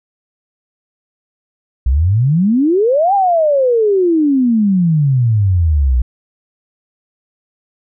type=exponential two-way sweep; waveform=sine; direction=up then down; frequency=58.8 to 817 to 58.8 Hz; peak=-9 dBFS; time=1.86-6.02 s; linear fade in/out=5 ms; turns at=3.14 s; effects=none